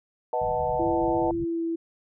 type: chord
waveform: sine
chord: B dominant seventh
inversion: none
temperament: equal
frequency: 493.9 / 622.3 / 740 / 880 Hz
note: B4 / D#5 / F#5 / A5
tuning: 0 / 0 / 0 / 0 cents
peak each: -29 dBFS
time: 0.33-1.31 s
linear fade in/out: 2 ms
type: low-pass noise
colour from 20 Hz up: white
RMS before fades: -38 dBFS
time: 0.41-1.45 s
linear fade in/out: 10 ms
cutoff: 170 Hz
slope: 48 dB/octave
type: tone with pitch glide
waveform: sine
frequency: 336.8 to 331.4 Hz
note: E4 to E4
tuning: +37 to +9 cents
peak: -25 dBFS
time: 0.79-1.76 s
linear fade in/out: 10 ms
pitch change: -28 cents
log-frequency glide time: 1.42-1.63 s
effects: none